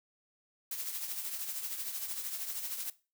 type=noise with tremolo; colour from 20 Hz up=blue; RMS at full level=-36 dBFS; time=0.71-2.9 s; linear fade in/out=2 ms; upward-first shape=triangle; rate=13 Hz; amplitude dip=60%; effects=noise-tail reverb RT60 0.3 s tail -18 dB re dry